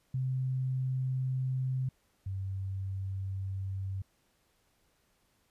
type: tone pair in turn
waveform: sine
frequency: 130 / 96.23 Hz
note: C3 / G2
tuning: -11 / -32 cents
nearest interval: perfect fourth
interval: 521 cents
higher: first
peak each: -29 / -33 dBFS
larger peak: first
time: 0.14-1.89 / 2.26-4.02 s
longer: second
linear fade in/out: 5 ms
effects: pink hiss -72 dBFS RMS until 5.5 s + resampled to 32000 Hz